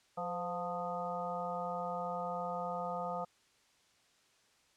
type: harmonic tone with a mistuned harmonic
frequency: 177 Hz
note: F3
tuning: 23 cents sharp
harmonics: 1 / 3 / 4 / 5 / 6 / 7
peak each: -45 / -41 / -40 / -43 / -54 / -42 dBFS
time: 0.17-3.25 s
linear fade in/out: 10 ms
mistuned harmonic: 3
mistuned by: -53 cents
effects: white hiss -69 dBFS RMS until 4.76 s + low-pass 7000 Hz 12 dB/octave